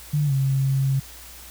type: tone with pitch glide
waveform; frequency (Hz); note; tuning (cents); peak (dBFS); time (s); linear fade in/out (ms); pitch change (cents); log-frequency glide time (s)
sine; 148.2 to 135.12; D3 to C#3; +16 to -44; -18; 0.13-1; 10; -160; 0.25-0.33
effects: added 60 Hz sine -46 dBFS peak until 1.5 s + white hiss -43 dBFS RMS until 1.5 s